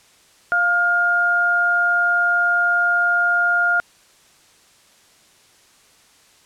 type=tone pair together; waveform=sine; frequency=698.5 / 1414.9 Hz; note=F5 / F6; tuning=0 / +22 cents; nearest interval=octave; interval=1222 cents; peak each=-23 / -15 dBFS; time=0.52-3.8 s; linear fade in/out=0 ms; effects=white hiss -53 dBFS RMS until 6.45 s + low-pass 9000 Hz 12 dB/octave